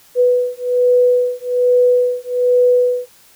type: beating tone pair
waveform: sine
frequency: 493.9 / 495.1 Hz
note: B4 / B4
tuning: 0 / +4 cents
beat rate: 1.2 Hz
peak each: -14 dBFS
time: 0.15-3.09 s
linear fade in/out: 50 ms
effects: white hiss -48 dBFS RMS until 3.35 s